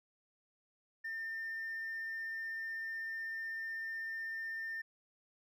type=tone with hard clipping; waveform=triangle; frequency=1804 Hz; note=A6; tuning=43 cents sharp; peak=-38 dBFS; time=1.04-4.82 s; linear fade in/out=10 ms; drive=2 dB; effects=none